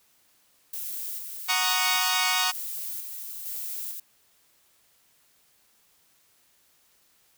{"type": "noise with tremolo", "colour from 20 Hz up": "violet", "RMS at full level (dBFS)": -34, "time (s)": [0.73, 4], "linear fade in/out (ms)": 5, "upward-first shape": "square", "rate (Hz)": 1.1, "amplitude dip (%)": 35}
{"type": "chord", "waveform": "10% pulse", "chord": "D# minor seventh", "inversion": "first", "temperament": "equal", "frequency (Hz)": [740, 932.3, 1108.7, 1244.5], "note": ["F#5", "A#5", "C#6", "D#6"], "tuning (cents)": [0, 0, 0, 0], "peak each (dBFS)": -20, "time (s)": [1.48, 2.52], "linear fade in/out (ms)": 20}
{"effects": ["white hiss -64 dBFS RMS until 7.37 s"]}